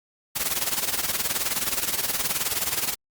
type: noise with tremolo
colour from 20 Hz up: white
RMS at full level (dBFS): -23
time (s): 0.35-2.95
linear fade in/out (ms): 20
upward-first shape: sine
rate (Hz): 19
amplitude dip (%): 75
effects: Opus 48 kbps